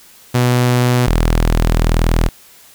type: tone pair in turn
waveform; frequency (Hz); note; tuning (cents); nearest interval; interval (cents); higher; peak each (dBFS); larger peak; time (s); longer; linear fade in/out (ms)
sawtooth; 123.47 / 40.65; B2 / E1; 0 / -23; octave + perfect fifth; 1923; first; -7; neither; 0.34-1.07 / 1.07-2.29; second; 10
effects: white hiss -44 dBFS RMS until 2.74 s